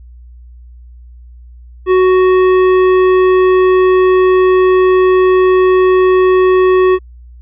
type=tone with tanh clipping; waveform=triangle; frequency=370.9 Hz; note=F#4; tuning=4 cents sharp; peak=-8 dBFS; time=1.86-6.99 s; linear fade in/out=50 ms; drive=18 dB; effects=added 60 Hz sine -33 dBFS peak until 7.41 s + resampled to 8000 Hz

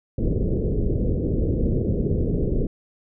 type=low-pass noise; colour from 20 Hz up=pink; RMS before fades=-22 dBFS; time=0.18-2.67 s; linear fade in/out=5 ms; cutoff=500 Hz; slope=48 dB/octave; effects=none

